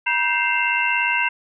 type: tone cluster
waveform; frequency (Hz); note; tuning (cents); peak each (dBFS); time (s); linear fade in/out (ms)
sine; 957 / 1556 / 2101 / 2656 / 2753; A#5 / G6 / C7 / E7 / F7; +45 / -13 / +7 / +12 / -25; -24; 0.06-1.29; 10
effects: none